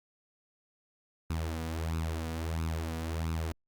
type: tone with flanger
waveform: sawtooth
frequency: 81.1 Hz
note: E2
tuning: 28 cents flat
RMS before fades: -34 dBFS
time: 1.3-3.52 s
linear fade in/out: 0 ms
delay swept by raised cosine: 0.77 to 4.17 ms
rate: 1.5 Hz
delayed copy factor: +0.65
effects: Opus 48 kbps